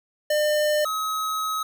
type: tone pair in turn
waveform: square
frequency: 602 / 1275.6 Hz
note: D5 / D#6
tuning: +43 / +43 cents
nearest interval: octave + minor second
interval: 1300 cents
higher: second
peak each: -20 / -25 dBFS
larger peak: first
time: 0.3-0.85 / 0.85-1.63 s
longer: second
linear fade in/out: 5 ms
effects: none